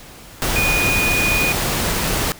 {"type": "tone in noise", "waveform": "sine", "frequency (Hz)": 2464, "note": "D#7", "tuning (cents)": -17, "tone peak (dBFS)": -17, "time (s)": [0.56, 1.52], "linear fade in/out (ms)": 0, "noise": "pink", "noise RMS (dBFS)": -20, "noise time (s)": [0.42, 2.32], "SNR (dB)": 0, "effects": ["pink hiss -40 dBFS RMS until 2.39 s"]}